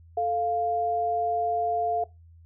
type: tone pair together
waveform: sine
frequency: 440 / 698.5 Hz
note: A4 / F5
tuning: 0 / 0 cents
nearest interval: minor sixth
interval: 800 cents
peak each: -30 / -24 dBFS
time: 0.17-2.04 s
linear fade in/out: 5 ms
effects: noise-tail reverb RT60 0.2 s tail -19 dB re dry + added 83 Hz sine -49 dBFS peak until 2.45 s